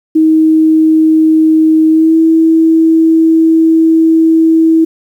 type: tone with pitch glide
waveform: sine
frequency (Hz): 316.2 to 323.8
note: D#4 to E4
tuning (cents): +28 to -31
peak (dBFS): -4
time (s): 0.15-4.85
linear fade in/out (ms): 10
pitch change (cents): +41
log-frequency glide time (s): 1.89-2.16
effects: 7-bit